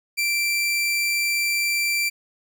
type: tone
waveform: sawtooth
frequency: 2349 Hz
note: D7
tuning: in tune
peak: -17 dBFS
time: 0.17-2.1 s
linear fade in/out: 20 ms
effects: none